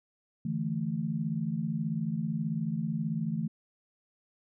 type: chord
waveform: sine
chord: D suspended second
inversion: none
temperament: just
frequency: 146.83 / 165.19 / 220.2 Hz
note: D3 / E3 / A3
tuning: 0 / +4 / +2 cents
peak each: -36 / -32 / -33 dBFS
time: 0.45-3.48 s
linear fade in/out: 5 ms
effects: none